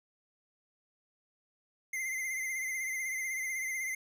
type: tone with vibrato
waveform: square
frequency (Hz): 2076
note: C7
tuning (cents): -14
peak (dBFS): -34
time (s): 1.93-3.95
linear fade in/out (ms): 5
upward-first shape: triangle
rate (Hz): 16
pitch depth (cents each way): 57
effects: none